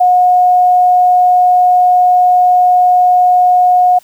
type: tone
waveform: sine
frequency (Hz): 724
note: F#5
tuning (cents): -38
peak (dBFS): -5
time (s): 0-3.99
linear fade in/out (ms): 10
effects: white hiss -46 dBFS RMS until 4.03 s